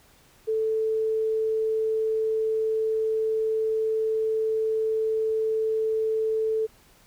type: tone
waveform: sine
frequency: 440 Hz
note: A4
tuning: in tune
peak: -22 dBFS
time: 0.47-6.67 s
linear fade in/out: 20 ms
effects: pink hiss -57 dBFS RMS until 7.06 s